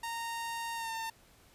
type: tone with pitch glide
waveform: sawtooth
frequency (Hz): 925 to 903.4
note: A#5 to A5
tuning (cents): -14 to +45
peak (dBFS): -32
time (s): 0.03-1.1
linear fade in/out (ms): 5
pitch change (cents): -41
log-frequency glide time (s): 0.75-0.91
effects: pink hiss -62 dBFS RMS until 1.54 s + resampled to 32000 Hz